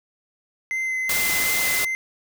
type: tone with vibrato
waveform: triangle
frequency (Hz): 2061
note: C7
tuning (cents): -27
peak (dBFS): -21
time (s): 0.71-1.95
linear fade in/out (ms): 0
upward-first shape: sine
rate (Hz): 2.7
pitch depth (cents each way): 12
type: noise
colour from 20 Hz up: white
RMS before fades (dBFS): -24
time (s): 1.09-1.85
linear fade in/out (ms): 5
effects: none